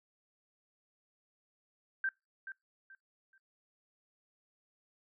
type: tone with echo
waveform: sine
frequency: 1566 Hz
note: G6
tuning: 2 cents flat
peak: -30 dBFS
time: 2.04-2.09 s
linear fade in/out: 2 ms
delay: 430 ms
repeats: 3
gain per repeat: -11 dB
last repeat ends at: 3.38 s
effects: noise-tail reverb RT60 0.2 s tail -23 dB re dry